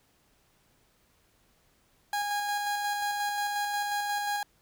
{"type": "tone with tremolo", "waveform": "30% pulse", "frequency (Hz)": 821, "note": "G#5", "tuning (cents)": -20, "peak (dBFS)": -25, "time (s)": [2.13, 4.43], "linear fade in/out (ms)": 2, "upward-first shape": "square", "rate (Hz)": 5.6, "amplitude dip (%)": 25, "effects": ["pink hiss -67 dBFS RMS until 4.61 s"]}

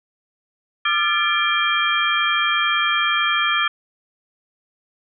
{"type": "tone cluster", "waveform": "sine", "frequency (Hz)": [1195, 1366, 1739, 2366, 3209], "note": ["D6", "F6", "A6", "D7", "G7"], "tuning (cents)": [30, -39, -21, 12, 40], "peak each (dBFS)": -23, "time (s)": [0.85, 3.68], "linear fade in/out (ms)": 5, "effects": []}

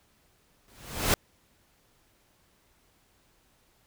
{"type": "noise with exponential growth", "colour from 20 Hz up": "pink", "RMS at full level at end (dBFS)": -21, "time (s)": [0.68, 1.14], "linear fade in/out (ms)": 1, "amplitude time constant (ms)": 100, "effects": ["pink hiss -66 dBFS RMS until 3.86 s"]}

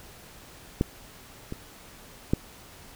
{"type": "clicks", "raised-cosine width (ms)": 3, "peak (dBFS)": [-9, -20, -8], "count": 3, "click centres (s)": [0.811, 1.524, 2.335], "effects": ["pink hiss -49 dBFS RMS until 2.95 s"]}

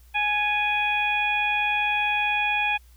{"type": "harmonic tone with a mistuned harmonic", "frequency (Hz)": 835, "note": "G#5", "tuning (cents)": 9, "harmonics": [1, 2, 3, 4], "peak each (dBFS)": [-26, -31, -23, -34], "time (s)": [0.14, 2.78], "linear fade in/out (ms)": 20, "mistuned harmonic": 3, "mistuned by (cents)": -21, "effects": ["added 60 Hz sine -49 dBFS peak until 2.96 s", "white hiss -61 dBFS RMS until 2.96 s"]}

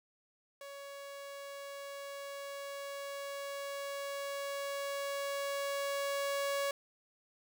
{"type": "tone with level ramp", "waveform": "sawtooth", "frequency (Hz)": 560, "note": "C#5", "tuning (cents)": 18, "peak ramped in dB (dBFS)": [-42, -28], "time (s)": [0.61, 6.71], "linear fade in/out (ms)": 2, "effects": []}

